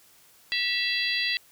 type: harmonic tone with a mistuned harmonic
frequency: 670 Hz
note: E5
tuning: 28 cents sharp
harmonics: 3 / 4 / 5 / 6 / 7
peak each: -29 / -30 / -31 / -32 / -32 dBFS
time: 0.52-1.37 s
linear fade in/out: 0 ms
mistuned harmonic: 3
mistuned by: -46 cents
effects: white hiss -57 dBFS RMS until 1.51 s